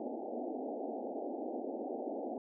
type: band-pass noise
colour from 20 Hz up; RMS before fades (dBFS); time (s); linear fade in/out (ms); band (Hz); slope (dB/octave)
pink; -40; 0-2.38; 2; 230 to 800; 96
effects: none